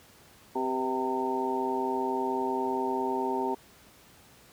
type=harmonic tone with a mistuned harmonic; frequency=130 Hz; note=C3; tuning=11 cents flat; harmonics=2 / 3 / 4 / 5 / 6 / 7; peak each=-34 / -31 / -41 / -40 / -37 / -31 dBFS; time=0.55-3.55 s; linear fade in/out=10 ms; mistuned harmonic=4; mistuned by=-87 cents; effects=pink hiss -56 dBFS RMS until 4.52 s + high-pass 60 Hz 12 dB/octave